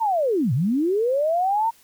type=linear two-way sweep; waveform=sine; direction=down then up; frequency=932.3 to 110 to 932.3 Hz; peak=-18 dBFS; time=0-1.71 s; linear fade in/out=20 ms; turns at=0.53 s; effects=white hiss -55 dBFS RMS until 1.83 s